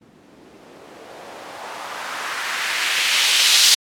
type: noise with low-pass filter sweep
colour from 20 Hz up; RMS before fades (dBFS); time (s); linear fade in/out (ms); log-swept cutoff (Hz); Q
violet; -22; 0.01-3.75; 10; 210 to 4500; 1.6
effects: AAC 64 kbps